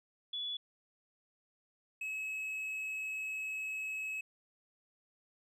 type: tone pair in turn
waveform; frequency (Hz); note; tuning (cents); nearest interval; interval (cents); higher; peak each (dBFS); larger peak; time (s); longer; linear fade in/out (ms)
sine / triangle; 3422 / 2573; A7 / E7; -49 / -43; perfect fourth; 494; first; -36 / -35; second; 0.33-0.57 / 2.01-4.21; second; 5
effects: none